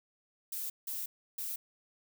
violet noise bursts at uneven times, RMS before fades -38 dBFS, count 3, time 0.52-0.7 / 0.87-1.06 / 1.38-1.56 s, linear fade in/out 5 ms, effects none

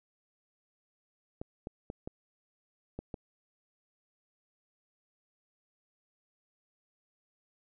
clicks, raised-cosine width 2 ms, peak -25 dBFS, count 6, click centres 1.415 / 1.671 / 1.901 / 2.075 / 2.99 / 3.142 s, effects none

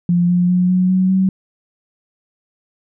sine tone with pitch steps, 174.61 / 177.46 / 180.35 / 183.29 / 186.28 / 189.32 Hz, F3 / F3 / F#3 / F#3 / F#3 / F#3, 0 / +28 / -44 / -16 / +12 / +40 cents, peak -11 dBFS, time 0.09-1.29 s, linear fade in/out 2 ms, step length 200 ms, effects none

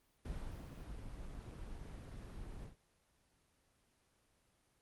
brown noise with ADSR envelope, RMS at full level -43 dBFS, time 0.25-2.76 s, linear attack 5 ms, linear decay 410 ms, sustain -5 dB, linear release 130 ms, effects pink hiss -75 dBFS RMS until 4.81 s + Opus 24 kbps

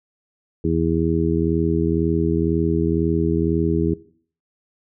harmonic tone, 82 Hz, E2, 9 cents flat, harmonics 1 / 2 / 3 / 4 / 5, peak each -25 / -23 / -25 / -22 / -25 dBFS, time 0.64-3.94 s, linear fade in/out 5 ms, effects noise-tail reverb RT60 0.5 s tail -18 dB re dry

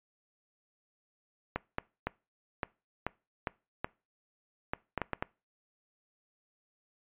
clicks, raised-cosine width 0.5 ms, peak -16 dBFS, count 12, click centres 1.56 / 1.784 / 2.07 / 2.632 / 3.066 / 3.472 / 3.845 / 4.735 / 4.977 / 5.017 / 5.133 / 5.225 s, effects noise-tail reverb RT60 0.3 s tail -23 dB re dry + resampled to 8000 Hz

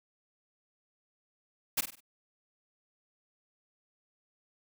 white noise with echo, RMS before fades -28 dBFS, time 1.77-1.81 s, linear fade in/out 10 ms, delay 49 ms, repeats 4, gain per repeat -8 dB, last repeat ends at 2.006 s, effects none

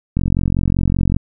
click train, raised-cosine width 5 ms, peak -4 dBFS, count 46, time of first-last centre 0.17-1.166 s, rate 45.2 Hz, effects none

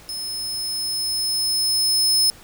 sawtooth tone with level ramp, 5200 Hz, E8, 24 cents flat, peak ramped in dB -25 to -12 dBFS, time 0.09-2.3 s, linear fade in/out 0 ms, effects pink hiss -46 dBFS RMS until 2.43 s

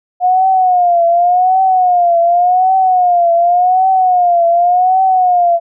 sine tone with vibrato, 719 Hz, F#5, 50 cents flat, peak -7 dBFS, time 0.2-5.6 s, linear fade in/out 50 ms, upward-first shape triangle, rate 0.88 Hz, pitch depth 110 cents each way, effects none

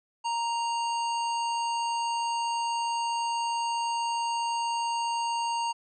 harmonic tone with a mistuned harmonic, 932.3 Hz, A#5, in tune, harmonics 1 / 3 / 5 / 7 / 9, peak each -27 / -37 / -41 / -44 / -46 dBFS, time 0.24-5.73 s, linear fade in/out 20 ms, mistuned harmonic 5, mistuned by -23 cents, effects none

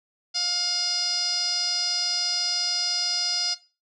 5% pulse tone with low-pass filter, 709 Hz, F5, 26 cents sharp, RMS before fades -26 dBFS, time 0.34-3.55 s, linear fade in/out 20 ms, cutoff 5000 Hz, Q 8, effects noise-tail reverb RT60 0.3 s tail -17 dB re dry

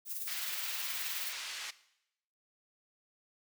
violet noise with tremolo, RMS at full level -37 dBFS, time 0.05-1.34 s, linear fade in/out 50 ms, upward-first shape triangle, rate 19 Hz, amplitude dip 55%
pink band-pass noise, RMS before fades -42 dBFS, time 0.27-1.71 s, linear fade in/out 10 ms, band 2000 to 6100 Hz, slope 12 dB/octave
effects noise-tail reverb RT60 0.8 s tail -17 dB re dry

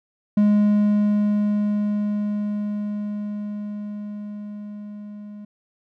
triangle tone with level ramp, 207.7 Hz, G#3, in tune, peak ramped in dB -11 to -33 dBFS, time 0.37-5.45 s, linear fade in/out 5 ms, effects none

